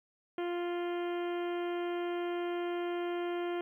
harmonic tone, 349.2 Hz, F4, in tune, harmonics 1 / 2 / 3 / 4 / 5 / 6 / 7 / 8 / 9, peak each -33 / -41 / -47 / -48 / -51 / -52 / -54 / -56 / -53 dBFS, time 0.38-3.61 s, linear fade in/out 2 ms, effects 12-bit

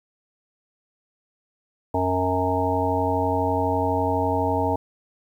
harmonic tone, 92 Hz, F#2, 9 cents flat, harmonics 1 / 3 / 5 / 7 / 9 / 10, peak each -27 / -27 / -27 / -27 / -27 / -27 dBFS, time 1.94-4.76 s, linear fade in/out 5 ms, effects 9-bit

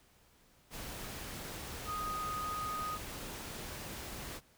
sine tone in noise, 1244.5 Hz, D#6, in tune, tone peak -36 dBFS, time 1.85-2.99 s, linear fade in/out 50 ms, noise pink, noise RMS -44 dBFS, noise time 0.7-4.41 s, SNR +5 dB, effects pink hiss -66 dBFS RMS until 4.57 s

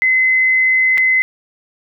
sine tone with dropouts, 2044 Hz, C7, 41 cents flat, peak -10 dBFS, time 0.02-1.22 s, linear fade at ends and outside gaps 0 ms, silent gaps 0.975-0.98 s, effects none

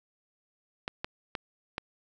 clicks, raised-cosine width 0.3 ms, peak -16 dBFS, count 4, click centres 0.879 / 1.045 / 1.352 / 1.781 s, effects none

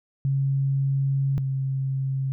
sine tone pair in turn, 136.8 / 134.37 Hz, C#3 / C3, -23 / +46 cents, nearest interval unison, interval 31 cents, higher first, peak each -20 / -23 dBFS, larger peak first, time 0.25-1.38 / 1.38-2.32 s, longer first, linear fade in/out 0 ms, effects none

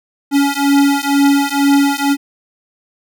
square beating tone pair, 280 / 282.1 Hz, C#4 / C#4, +18 / +30 cents, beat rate 2.1 Hz, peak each -14 dBFS, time 0.31-2.17 s, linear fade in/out 50 ms, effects none

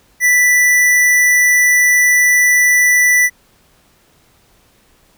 square tone, 1975.5 Hz, B6, in tune, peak -9 dBFS, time 0.2-3.3 s, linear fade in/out 50 ms, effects pink hiss -53 dBFS RMS until 5.17 s

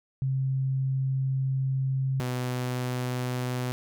sine / sawtooth tone pair in turn, 133.2 / 125.34 Hz, C3 / B2, +31 / +26 cents, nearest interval minor second, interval 105 cents, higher first, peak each -24 dBFS, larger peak neither, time 0.22-2.2 / 2.2-3.72 s, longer first, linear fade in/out 0 ms, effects none

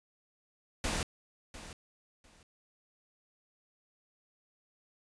pink noise with echo, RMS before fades -33 dBFS, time 0.84-1.03 s, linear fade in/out 2 ms, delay 700 ms, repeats 2, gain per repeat -14 dB, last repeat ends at 2.43 s, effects resampled to 22050 Hz

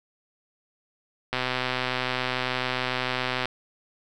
click train, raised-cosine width 0.3 ms, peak -10 dBFS, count 271, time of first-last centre 1.33-3.456 s, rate 127 Hz, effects none

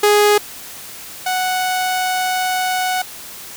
sawtooth tone pair in turn, 415.3 / 740 Hz, G#4 / F#5, 0 / 0 cents, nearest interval minor seventh, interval 1000 cents, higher second, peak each -6 / -13 dBFS, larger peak first, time 0.03-0.38 / 1.26-3.02 s, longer second, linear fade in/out 5 ms, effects white hiss -34 dBFS RMS until 3.56 s

